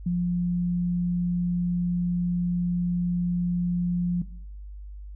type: tone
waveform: sine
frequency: 175.9 Hz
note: F3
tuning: 13 cents sharp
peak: -22 dBFS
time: 0.06-4.22 s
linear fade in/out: 5 ms
effects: noise-tail reverb RT60 0.6 s tail -17 dB re dry + added 50 Hz sine -37 dBFS peak until 5.15 s